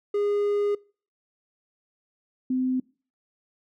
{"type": "tone pair in turn", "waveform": ["triangle", "sine"], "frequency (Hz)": [410, 256.8], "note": ["G#4", "C4"], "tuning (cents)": [-22, -32], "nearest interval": "minor sixth", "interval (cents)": 810, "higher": "first", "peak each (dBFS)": [-20, -22], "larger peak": "first", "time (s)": [[0.14, 0.75], [2.5, 2.8]], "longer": "first", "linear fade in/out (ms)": 5, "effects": ["noise-tail reverb RT60 0.4 s tail -24 dB re dry"]}